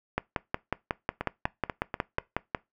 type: two click trains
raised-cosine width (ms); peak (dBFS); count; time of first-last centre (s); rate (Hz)
0.5; -11 / -15; 14 / 5; 0.18-2.548 / 1.21-2.186; 5.49 / 4.1
effects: noise-tail reverb RT60 0.2 s tail -22 dB re dry